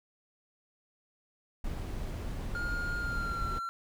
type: noise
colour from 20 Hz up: brown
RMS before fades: -36 dBFS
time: 1.64-3.59 s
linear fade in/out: 5 ms
type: tone with pitch glide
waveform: triangle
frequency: 1416 to 1360.7 Hz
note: F6 to F6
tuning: +23 to -45 cents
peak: -32 dBFS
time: 2.55-3.69 s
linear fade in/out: 0 ms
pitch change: -68 cents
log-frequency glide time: 2.97-3.47 s
effects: none